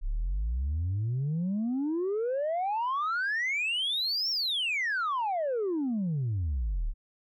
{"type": "exponential two-way sweep", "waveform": "sine", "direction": "up then down", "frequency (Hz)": [32.02, 5590, 32.02], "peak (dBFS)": -25, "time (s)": [0.01, 6.94], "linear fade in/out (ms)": 50, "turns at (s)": 4.3, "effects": ["tanh soft clip ceiling -25 dBFS"]}